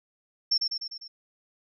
sine tone with echo, 5410 Hz, E8, 44 cents sharp, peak -20 dBFS, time 0.51-0.58 s, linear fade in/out 10 ms, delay 100 ms, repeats 5, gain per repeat -4 dB, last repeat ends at 1.08 s, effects none

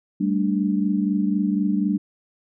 sine chord, G suspended second, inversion none, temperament equal, 196 / 220 / 293.7 Hz, G3 / A3 / D4, 0 / 0 / 0 cents, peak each -21 / -25 / -24 dBFS, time 0.2-1.98 s, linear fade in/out 10 ms, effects none

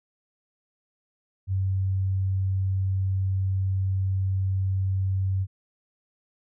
sine tone, 95.5 Hz, G2, 45 cents flat, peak -22 dBFS, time 1.47-5.47 s, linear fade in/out 50 ms, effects none

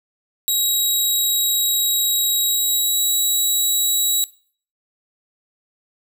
10% pulse tone with pitch glide, 3834 to 3876 Hz, A#7 to B7, +48 to -33 cents, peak -10 dBFS, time 0.48-4.24 s, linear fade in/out 0 ms, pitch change +19 cents, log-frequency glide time 2.47-2.99 s, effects noise-tail reverb RT60 0.5 s tail -21 dB re dry

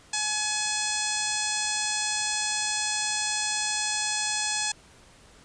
harmonic tone, 848 Hz, G#5, 36 cents sharp, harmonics 1 / 2 / 3 / 4 / 5 / 6 / 7 / 8 / 9 / 10, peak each -35 / -35 / -35 / -35 / -35 / -35 / -35 / -35 / -35 / -35 dBFS, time 0.13-4.72 s, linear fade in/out 5 ms, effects pink hiss -54 dBFS RMS until 5.44 s + resampled to 22050 Hz

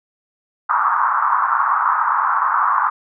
white band-pass noise, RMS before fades -17 dBFS, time 0.69-2.9 s, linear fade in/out 10 ms, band 950 to 1300 Hz, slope 48 dB/octave, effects none

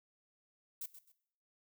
violet noise with echo, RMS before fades -42 dBFS, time 0.81-0.86 s, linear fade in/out 5 ms, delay 130 ms, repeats 2, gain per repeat -12 dB, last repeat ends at 1.12 s, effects noise-tail reverb RT60 0.7 s tail -18 dB re dry

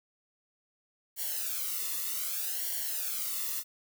blue noise with flanger, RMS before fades -34 dBFS, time 1.16-3.64 s, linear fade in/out 50 ms, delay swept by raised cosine 0.79 to 1.29 ms, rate 0.64 Hz, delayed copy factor -0.85, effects none

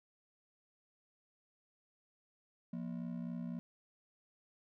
triangle ring-modulated tone, 205.4 Hz, G#3, 19 cents flat, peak -34 dBFS, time 2.73-3.59 s, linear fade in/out 0 ms, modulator 31.9 Hz, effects none

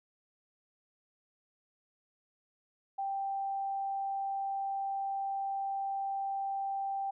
sine tone, 785 Hz, G5, 2 cents sharp, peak -32 dBFS, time 2.98-7.11 s, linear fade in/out 10 ms, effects none

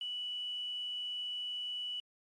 sine tone with quantisation, 2957 Hz, F#7, 2 cents flat, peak -36 dBFS, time 0.01-2 s, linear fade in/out 2 ms, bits 10, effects MP3 48 kbps

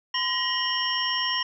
sine tone cluster, 1019 / 1894 / 2888 / 3128 / 5500 Hz, C6 / A#6 / F#7 / G7 / F8, -46 / +27 / -43 / -4 / -27 cents, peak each -30 dBFS, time 0.14-1.43 s, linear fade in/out 5 ms, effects none

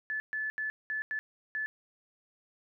sine tone bursts at uneven times, 1734 Hz, A6, 26 cents flat, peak -31 dBFS, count 6, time 0.1-0.2 / 0.33-0.5 / 0.58-0.7 / 0.9-1.02 / 1.11-1.19 / 1.55-1.66 s, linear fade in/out 0 ms, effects none

